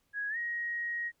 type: tone with pitch glide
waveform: sine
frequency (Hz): 1661.2 to 1886.3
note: G#6 to A#6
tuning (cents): 0 to +20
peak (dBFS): -32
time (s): 0.13-1.12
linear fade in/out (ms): 50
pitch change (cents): +220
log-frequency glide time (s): 0.29-0.37
effects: pink hiss -75 dBFS RMS until 1.2 s